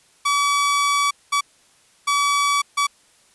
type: tone bursts at uneven times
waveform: sawtooth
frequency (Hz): 1143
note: D6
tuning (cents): -47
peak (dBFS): -13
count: 4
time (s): 0.25-1.11 / 1.32-1.41 / 2.07-2.62 / 2.77-2.87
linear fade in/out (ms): 10
effects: white hiss -56 dBFS RMS until 3.34 s + resampled to 24000 Hz